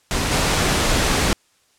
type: noise with level steps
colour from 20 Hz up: pink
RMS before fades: -21 / -18 dBFS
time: 0.11-1.33 s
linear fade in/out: 0 ms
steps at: 0.31 s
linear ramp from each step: 10 ms
effects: white hiss -60 dBFS RMS until 1.78 s + low-pass 9000 Hz 12 dB/octave

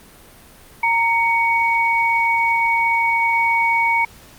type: tone pair together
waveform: sine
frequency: 925.6 / 2236 Hz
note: A#5 / C#7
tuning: -13 / +14 cents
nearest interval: octave + minor third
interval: 1527 cents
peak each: -17 dBFS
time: 0.83-4.05 s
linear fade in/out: 5 ms
effects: pink hiss -45 dBFS RMS until 4.38 s + Opus 32 kbps

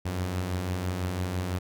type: beating tone pair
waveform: sawtooth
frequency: 85.6 / 91.6 Hz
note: F2 / F#2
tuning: -34 / -17 cents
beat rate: 6 Hz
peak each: -33 / -25 dBFS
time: 0.05-1.59 s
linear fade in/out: 10 ms
effects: none

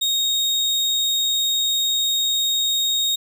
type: tone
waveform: 35% pulse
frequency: 3729 Hz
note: A#7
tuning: in tune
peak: -16 dBFS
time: 0.01-3.16 s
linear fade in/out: 10 ms
effects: none

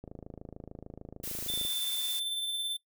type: click train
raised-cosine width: 2 ms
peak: -30 dBFS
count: 44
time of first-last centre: 0.04-1.65 s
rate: 26.7 Hz
type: noise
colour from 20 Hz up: blue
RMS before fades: -38 dBFS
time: 1.23-2.2 s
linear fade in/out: 10 ms
type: tone with tremolo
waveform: square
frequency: 3543 Hz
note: A7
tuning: 11 cents sharp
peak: -30 dBFS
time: 1.48-2.77 s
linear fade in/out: 10 ms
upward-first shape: triangle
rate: 18 Hz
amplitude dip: 35%
effects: noise-tail reverb RT60 0.1 s tail -19 dB re dry

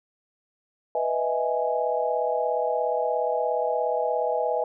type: chord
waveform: sine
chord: E major seventh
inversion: second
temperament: equal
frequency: 493.9 / 622.3 / 659.3 / 830.6 Hz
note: B4 / D#5 / E5 / G#5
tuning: 0 / 0 / 0 / 0 cents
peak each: -27 / -28 / -29 / -28 dBFS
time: 0.95-4.64 s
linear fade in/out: 2 ms
effects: none

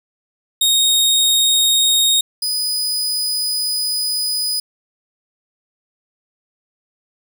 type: tone pair in turn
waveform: sawtooth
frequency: 3729 / 4978 Hz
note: A#7 / D#8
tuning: 0 / 0 cents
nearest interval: perfect fourth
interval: 500 cents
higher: second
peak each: -9 / -15 dBFS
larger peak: first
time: 0.61-2.21 / 2.42-4.6 s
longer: second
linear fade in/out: 5 ms
effects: none

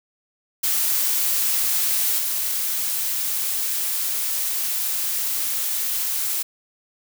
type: noise with level steps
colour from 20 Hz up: blue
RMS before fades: -21 / -24 dBFS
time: 0.63-6.43 s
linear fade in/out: 10 ms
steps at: 2.18 s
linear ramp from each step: 5 ms
effects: none

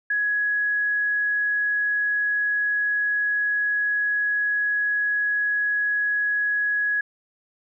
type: tone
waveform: sine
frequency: 1674 Hz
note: G#6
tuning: 13 cents sharp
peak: -20 dBFS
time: 0.1-7.01 s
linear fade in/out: 5 ms
effects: none

